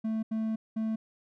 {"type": "tone bursts at uneven times", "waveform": "triangle", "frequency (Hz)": 220.8, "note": "A3", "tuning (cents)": 6, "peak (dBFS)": -26, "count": 3, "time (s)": [[0.04, 0.23], [0.31, 0.56], [0.76, 0.96]], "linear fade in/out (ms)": 10, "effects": []}